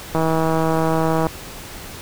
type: click train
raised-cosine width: 1 ms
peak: -6 dBFS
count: 181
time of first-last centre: 0.15-1.268 s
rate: 161 Hz
effects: pink hiss -35 dBFS RMS until 2.01 s